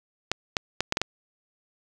clicks, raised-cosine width 0.2 ms, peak -6 dBFS, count 6, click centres 0.316 / 0.568 / 0.806 / 0.924 / 0.971 / 1.016 s, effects none

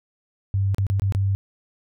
sine tone with dropouts, 98 Hz, G2, in tune, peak -18 dBFS, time 0.54-1.35 s, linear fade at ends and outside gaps 0 ms, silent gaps 0.746-0.783 / 0.867-0.9 / 0.997-1.02 / 1.123-1.149 s, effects none

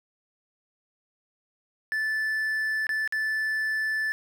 triangle tone with dropouts, 1751 Hz, A6, 9 cents flat, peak -23 dBFS, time 1.92-4.12 s, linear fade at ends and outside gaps 0 ms, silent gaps 2.868-2.892 / 3.076-3.124 s, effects none

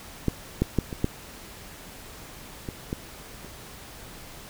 clicks, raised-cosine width 3 ms, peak -9 / -8 / -8 / -19 / -9 / -19 / -15 / -29 dBFS, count 8, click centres 0.283 / 0.62 / 0.787 / 0.928 / 1.044 / 2.688 / 2.929 / 3.447 s, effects pink hiss -44 dBFS RMS until 4.49 s

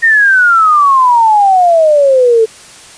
sine exponential sweep, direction down, 1864 to 436.2 Hz, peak -4 dBFS, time 0.02-2.46 s, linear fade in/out 20 ms, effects white hiss -35 dBFS RMS until 2.97 s + resampled to 22050 Hz

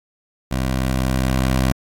15% pulse tone with level ramp, 64.8 Hz, C2, 16 cents flat, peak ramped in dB -13 to -9 dBFS, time 0.51-1.72 s, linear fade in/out 5 ms, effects AAC 48 kbps

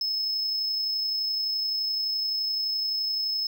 triangle tone with amplitude modulation, 5200 Hz, E8, 24 cents flat, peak -23 dBFS, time 0.01-3.47 s, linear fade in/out 2 ms, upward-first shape sine, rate 31.7 Hz, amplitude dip 25%, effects none

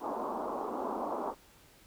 white band-pass noise, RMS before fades -36 dBFS, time 0-1.35 s, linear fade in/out 50 ms, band 220 to 1100 Hz, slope 48 dB/octave, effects pink hiss -60 dBFS RMS until 1.86 s

